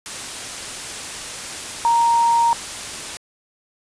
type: tone in noise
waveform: sine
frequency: 932.3 Hz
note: A#5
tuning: in tune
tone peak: -13 dBFS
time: 1.85-2.53 s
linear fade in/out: 0 ms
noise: white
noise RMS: -30 dBFS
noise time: 0.06-3.17 s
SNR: +14 dB
effects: resampled to 22050 Hz